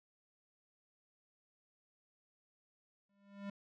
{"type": "tone with exponential growth", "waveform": "square", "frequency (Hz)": 200, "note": "G3", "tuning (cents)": 35, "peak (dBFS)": -40, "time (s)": [3.09, 3.5], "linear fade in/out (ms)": 5, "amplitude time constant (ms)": 87, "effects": ["low-pass 3000 Hz 12 dB/octave"]}